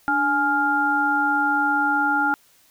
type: tone cluster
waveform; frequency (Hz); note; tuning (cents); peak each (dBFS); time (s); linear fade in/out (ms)
sine; 294.1 / 837 / 1400; D4 / G#5 / F6; +3 / +13 / +4; -26 / -22 / -20; 0.08-2.34; 0
effects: white hiss -57 dBFS RMS until 2.7 s